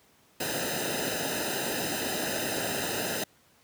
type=noise with comb filter; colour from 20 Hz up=pink; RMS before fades=-31 dBFS; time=0.4-3.24 s; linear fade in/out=5 ms; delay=0.89 ms; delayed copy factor=-0.95; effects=pink hiss -62 dBFS RMS until 3.63 s + high-pass 100 Hz 12 dB/octave